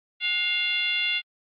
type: tone with frequency modulation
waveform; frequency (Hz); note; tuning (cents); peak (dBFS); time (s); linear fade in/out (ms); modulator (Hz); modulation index
sine; 2779; F7; -9; -22; 0.2-1.22; 50; 663; 1.2
effects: MP3 32 kbps